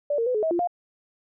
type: tone with pitch steps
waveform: sine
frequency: 582 / 460.7 / 502 / 426.4 / 642 / 345.3 / 704 Hz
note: D5 / A#4 / B4 / G#4 / E5 / F4 / F5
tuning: -16 / -20 / +28 / +46 / -46 / -20 / +14 cents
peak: -21 dBFS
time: 0.1-0.674 s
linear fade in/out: 5 ms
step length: 82 ms
effects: none